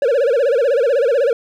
triangle tone with vibrato, 514 Hz, C5, 31 cents flat, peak -10 dBFS, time 0.02-1.33 s, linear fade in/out 2 ms, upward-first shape sine, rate 16 Hz, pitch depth 210 cents each way, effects none

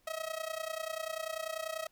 sawtooth tone with amplitude modulation, 640 Hz, D#5, 49 cents sharp, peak -29 dBFS, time 0.07-1.87 s, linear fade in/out 5 ms, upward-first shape sine, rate 30.2 Hz, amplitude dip 85%, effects pink hiss -71 dBFS RMS until 1.91 s

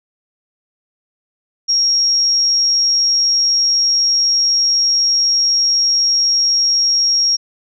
sine tone, 5588 Hz, F8, in tune, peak -11 dBFS, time 1.68-7.37 s, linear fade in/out 20 ms, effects none

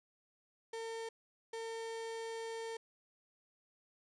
35% pulse tone bursts at uneven times, 453.5 Hz, A#4, 48 cents flat, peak -39 dBFS, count 2, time 0.73-1.09 / 1.53-2.77 s, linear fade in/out 5 ms, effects resampled to 22050 Hz

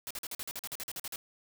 white noise bursts, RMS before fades -39 dBFS, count 14, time 0.07-1.159 s, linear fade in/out 0 ms, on 36 ms, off 45 ms, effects none

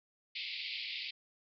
pink band-pass noise, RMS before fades -41 dBFS, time 0.35-1.11 s, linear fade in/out 10 ms, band 2100 to 4800 Hz, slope 96 dB/octave, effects none

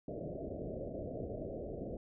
white low-pass noise, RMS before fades -42 dBFS, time 0.08-1.97 s, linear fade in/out 2 ms, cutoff 660 Hz, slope 96 dB/octave, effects none

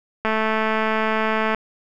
click train, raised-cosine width 0.5 ms, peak -7 dBFS, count 285, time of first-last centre 0.25-1.547 s, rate 219 Hz, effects none

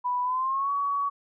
sine tone with pitch glide, 987.8 to 1128.1 Hz, B5 to C#6, 0 to +30 cents, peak -24 dBFS, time 0.04-1.1 s, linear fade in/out 20 ms, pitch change +230 cents, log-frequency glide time 0.23-0.71 s, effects none

